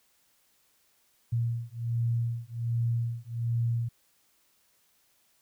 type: beating tone pair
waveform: sine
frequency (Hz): 116.54 / 117.84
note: A#2 / A#2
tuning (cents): 0 / +19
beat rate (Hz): 1.3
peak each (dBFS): -30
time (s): 1.32-3.89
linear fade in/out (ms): 10
effects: white hiss -68 dBFS RMS until 5.41 s